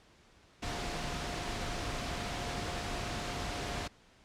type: tone in noise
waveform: sine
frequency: 707 Hz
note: F5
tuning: 21 cents sharp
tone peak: -45 dBFS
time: 0.62-3.88 s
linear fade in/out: 10 ms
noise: pink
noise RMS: -37 dBFS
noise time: 0.62-3.88 s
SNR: -11 dB
effects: pink hiss -62 dBFS RMS until 4.24 s + low-pass 6000 Hz 12 dB/octave